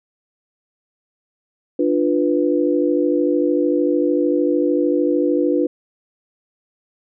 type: chord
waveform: sine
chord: B diminished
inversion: first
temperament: equal with one note detuned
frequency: 295.9 / 349.2 / 493.9 Hz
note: D4 / F4 / B4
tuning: +13 / 0 / 0 cents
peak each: -18 / -19 / -20 dBFS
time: 1.79-5.67 s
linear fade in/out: 5 ms
effects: none